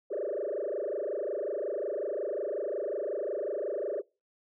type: tone with frequency modulation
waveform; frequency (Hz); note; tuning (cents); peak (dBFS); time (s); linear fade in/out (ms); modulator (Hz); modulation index
sine; 493.9; B4; 0; -29; 0.1-4.02; 20; 25.5; 4.6
effects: noise-tail reverb RT60 0.3 s tail -25 dB re dry + tanh soft clip ceiling -26 dBFS